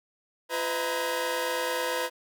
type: tone cluster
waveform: sawtooth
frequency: 344 / 504 / 636 / 939 / 1638 Hz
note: F4 / B4 / D#5 / A#5 / G#6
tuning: -26 / +35 / +38 / +12 / -24 cents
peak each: -35 / -26 / -33 / -30 / -33 dBFS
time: 0.49-2.1 s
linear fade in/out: 50 ms
effects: none